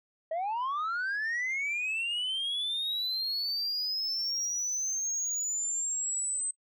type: linear sweep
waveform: sine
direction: up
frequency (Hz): 622.3 to 8230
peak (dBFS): -27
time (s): 0.31-6.51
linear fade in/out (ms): 5
effects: noise-tail reverb RT60 0.1 s tail -23 dB re dry + tanh soft clip ceiling -28 dBFS